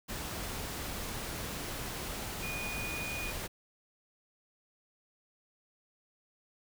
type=tone in noise; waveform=sine; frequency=2457 Hz; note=D#7; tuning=22 cents flat; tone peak=-38 dBFS; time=2.42-3.32 s; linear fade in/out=20 ms; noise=pink; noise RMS=-39 dBFS; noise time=0.08-3.48 s; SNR=-2 dB; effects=none